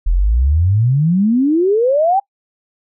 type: exponential sweep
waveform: sine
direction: up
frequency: 38.78 to 809 Hz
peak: -10 dBFS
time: 0.06-2.2 s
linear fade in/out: 10 ms
effects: noise-tail reverb RT60 0.1 s tail -24 dB re dry